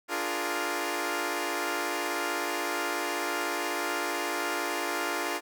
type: chord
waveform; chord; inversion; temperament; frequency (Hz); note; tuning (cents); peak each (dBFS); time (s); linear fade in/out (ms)
10% pulse; Bb dominant seventh; first; equal; 293.7 / 349.2 / 415.3 / 466.2; D4 / F4 / Ab4 / Bb4; 0 / 0 / 0 / 0; -27 / -24 / -28 / -28; 0.08-5.41; 50
effects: none